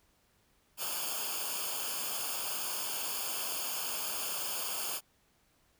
white noise with comb filter, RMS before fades -36 dBFS, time 0.77-5.01 s, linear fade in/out 50 ms, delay 0.51 ms, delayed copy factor -0.85, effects pink hiss -70 dBFS RMS until 5.79 s

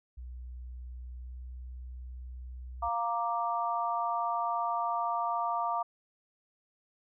sine tone with pitch glide, 61.74 to 62.42 Hz, B1 to B1, 0 to +19 cents, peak -40 dBFS, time 0.17-2.89 s, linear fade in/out 10 ms, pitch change +19 cents, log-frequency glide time 1.2-1.34 s
sine chord, Bb major, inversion second, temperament equal, 698.5 / 932.3 / 1174.7 Hz, F5 / Bb5 / D6, 0 / 0 / 0 cents, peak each -33 dBFS, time 2.82-5.83 s, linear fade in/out 10 ms
effects none

